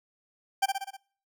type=tone with echo; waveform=40% pulse; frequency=784 Hz; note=G5; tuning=in tune; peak=-20 dBFS; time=0.62-0.66 s; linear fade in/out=10 ms; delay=62 ms; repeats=5; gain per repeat=-4 dB; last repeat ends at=0.97 s; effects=noise-tail reverb RT60 0.5 s tail -24 dB re dry